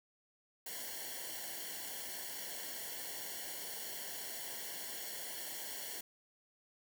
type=noise with comb filter; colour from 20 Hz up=white; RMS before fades=-44 dBFS; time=0.66-6.01 s; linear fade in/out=5 ms; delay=0.8 ms; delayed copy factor=-0.85; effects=none